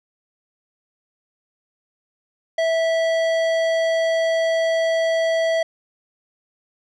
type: tone with tanh clipping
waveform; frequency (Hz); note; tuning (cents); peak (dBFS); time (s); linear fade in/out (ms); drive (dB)
sine; 655; E5; -11; -19; 2.58-5.63; 5; 15
effects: none